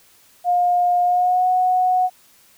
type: tone with pitch glide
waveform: sine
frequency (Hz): 711 to 735.2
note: F5 to F#5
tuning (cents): +31 to -11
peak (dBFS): -14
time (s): 0.44-2.1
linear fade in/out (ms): 50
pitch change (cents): +58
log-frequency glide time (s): 1.03-1.47
effects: white hiss -53 dBFS RMS until 2.57 s